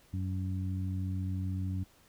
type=harmonic tone; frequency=93.7 Hz; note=F#2; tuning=22 cents sharp; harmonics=1 / 2 / 3; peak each=-32 / -39 / -43 dBFS; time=0.13-1.84 s; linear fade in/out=10 ms; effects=pink hiss -63 dBFS RMS until 2.08 s